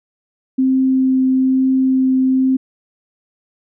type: tone with vibrato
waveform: sine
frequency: 261.6 Hz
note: C4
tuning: in tune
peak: -11 dBFS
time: 0.58-2.57 s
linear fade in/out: 10 ms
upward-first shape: triangle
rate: 1.1 Hz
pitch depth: 8 cents each way
effects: none